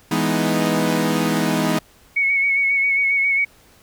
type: chord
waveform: sawtooth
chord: E major seventh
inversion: none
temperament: equal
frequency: 164.81 / 207.7 / 246.9 / 311.1 Hz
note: E3 / G#3 / B3 / D#4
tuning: 0 / 0 / 0 / 0 cents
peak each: -19 dBFS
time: 0.11-1.79 s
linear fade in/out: 5 ms
type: tone with vibrato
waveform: sine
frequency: 2217 Hz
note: C#7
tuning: in tune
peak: -15 dBFS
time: 2.16-3.45 s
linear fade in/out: 10 ms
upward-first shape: sine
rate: 7.4 Hz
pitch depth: 30 cents each way
effects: pink hiss -52 dBFS RMS until 3.82 s